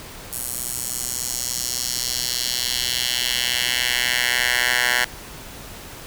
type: tone with high-pass filter sweep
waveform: 10% pulse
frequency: 123.47 Hz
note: B2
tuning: in tune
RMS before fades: -23 dBFS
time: 0.32-5.05 s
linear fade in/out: 10 ms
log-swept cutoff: 9800 to 1500 Hz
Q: 1.6
effects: pink hiss -38 dBFS RMS until 6.06 s